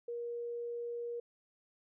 sine tone, 474 Hz, A#4, 29 cents sharp, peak -37 dBFS, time 0.08-1.2 s, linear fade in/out 5 ms, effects none

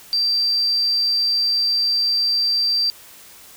sine tone, 4694 Hz, D8, 2 cents flat, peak -16 dBFS, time 0.13-2.9 s, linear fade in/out 0 ms, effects white hiss -44 dBFS RMS until 3.56 s

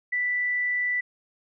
sine tone, 1975.5 Hz, B6, in tune, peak -23 dBFS, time 0.12-1.01 s, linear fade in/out 10 ms, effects none

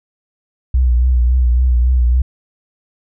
sine tone with vibrato, 61.74 Hz, B1, in tune, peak -9 dBFS, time 0.74-2.22 s, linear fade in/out 5 ms, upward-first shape triangle, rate 3.6 Hz, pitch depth 69 cents each way, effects none

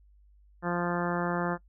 harmonic tone, 174.5 Hz, F3, 1 cent flat, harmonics 1 / 2 / 3 / 4 / 5 / 6 / 7 / 8 / 9 / 10, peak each -31 / -34 / -36 / -37 / -38 / -39 / -39 / -40 / -41 / -41 dBFS, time 0.62-1.58 s, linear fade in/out 50 ms, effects noise-tail reverb RT60 0.1 s tail -20 dB re dry + added 50 Hz sine -56 dBFS peak until 1.68 s

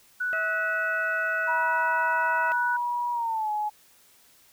sine tone, 1480 Hz, F#6, in tune, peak -25 dBFS, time 0.2-2.77 s, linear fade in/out 10 ms
harmonic tone, 648 Hz, E5, 30 cents flat, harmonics 1 / 2 / 3 / 4, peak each -33 / -36 / -38 / -39 dBFS, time 0.33-2.52 s, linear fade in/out 0 ms
sine tone with pitch glide, 964 to 844.1 Hz, B5 to G#5, -42 to +28 cents, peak -25 dBFS, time 1.47-3.7 s, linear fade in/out 20 ms, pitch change -230 cents, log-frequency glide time 3.12-3.51 s
effects white hiss -58 dBFS RMS until 4.52 s

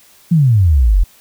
sine exponential sweep, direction down, 177.8 to 40.51 Hz, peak -7 dBFS, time 0.31-1.04 s, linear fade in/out 10 ms, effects white hiss -47 dBFS RMS until 1.2 s

